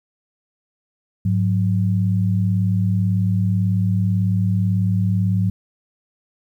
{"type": "tone pair together", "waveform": "sine", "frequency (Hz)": [103.83, 181.98], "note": ["G#2", "F#3"], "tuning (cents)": [0, -28], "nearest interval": "minor seventh", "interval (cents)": 972, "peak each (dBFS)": [-17, -20], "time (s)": [1.25, 5.5], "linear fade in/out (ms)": 5, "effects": ["9-bit"]}